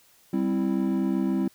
triangle chord, C major, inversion second, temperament equal, 196 / 261.6 / 329.6 Hz, G3 / C4 / E4, 0 / 0 / 0 cents, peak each -24 / -25 / -26 dBFS, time 0.33-1.48 s, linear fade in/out 5 ms, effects white hiss -59 dBFS RMS until 1.54 s

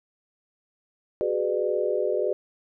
sine chord, G# half-diminished seventh, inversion third, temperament just, 373.8 / 415.3 / 498.4 / 598 Hz, F#4 / G#4 / B4 / D5, +18 / 0 / +16 / +31 cents, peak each -28 dBFS, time 1.21-2.33 s, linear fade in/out 0 ms, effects none

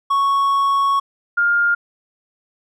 triangle / sine tone pair in turn, 1108.7 / 1408.7 Hz, C#6 / F6, 0 / +15 cents, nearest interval major third, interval 415 cents, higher second, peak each -12 / -13 dBFS, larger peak first, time 0.1-1 / 1.37-1.75 s, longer first, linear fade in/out 10 ms, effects none

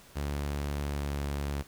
sawtooth tone with pitch glide, 71.9 to 71.2 Hz, D2 to C#2, -36 to +47 cents, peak -27 dBFS, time 0.15-1.63 s, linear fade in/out 20 ms, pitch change -17 cents, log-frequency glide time 0.91-1.14 s, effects pink hiss -55 dBFS RMS until 1.67 s

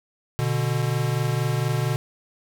square tone pair together, 122.55 / 146.83 Hz, B2 / D3, -13 / 0 cents, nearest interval minor third, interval 313 cents, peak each -24 / -26 dBFS, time 0.39-1.96 s, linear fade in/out 0 ms, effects none

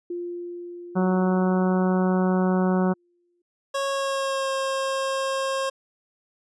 sine tone with exponential decay, 349.3 Hz, F4, in tune, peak -27 dBFS, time 0.1-3.42 s, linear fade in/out 5 ms, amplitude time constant 720 ms
harmonic tone, 185 Hz, F#3, in tune, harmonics 1 / 2 / 3 / 4 / 5 / 6 / 7 / 8, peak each -20 / -26 / -30 / -32 / -34 / -36 / -37 / -38 dBFS, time 0.95-2.94 s, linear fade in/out 20 ms
25% pulse tone with pitch glide, 550 to 536.8 Hz, C#5 to C5, -14 to +44 cents, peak -20 dBFS, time 3.74-5.7 s, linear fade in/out 10 ms, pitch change -42 cents, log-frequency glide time 3.87-4.51 s
effects resampled to 22050 Hz

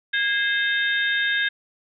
harmonic tone with a mistuned harmonic, 523.3 Hz, C5, in tune, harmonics 3 / 4 / 5 / 6 / 7, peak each -21 / -30 / -34 / -33 / -27 dBFS, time 0.13-1.49 s, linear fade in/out 10 ms, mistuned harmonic 3, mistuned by +70 cents, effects none

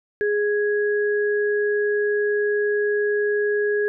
sine tone pair together, 415.6 / 1661.2 Hz, G#4 / G#6, +1 / 0 cents, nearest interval 2 octaves, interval 2399 cents, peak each -19 / -26 dBFS, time 0.21-3.88 s, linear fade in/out 0 ms, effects none

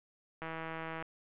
click train, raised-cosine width 0.5 ms, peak -26 dBFS, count 99, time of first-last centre 0.42-1.025 s, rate 162 Hz, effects resampled to 8000 Hz + 11-bit

